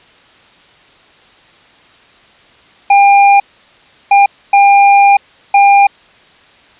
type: tone bursts at uneven times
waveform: square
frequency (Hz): 801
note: G5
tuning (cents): +37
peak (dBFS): -4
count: 4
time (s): 2.9-3.4 / 4.11-4.26 / 4.53-5.17 / 5.54-5.87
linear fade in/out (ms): 5
effects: white hiss -44 dBFS RMS until 6.79 s + resampled to 8000 Hz